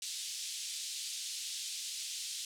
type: band-pass noise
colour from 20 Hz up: pink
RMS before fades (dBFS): -41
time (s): 0.02-2.45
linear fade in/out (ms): 2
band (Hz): 3300 to 9300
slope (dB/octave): 24
effects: none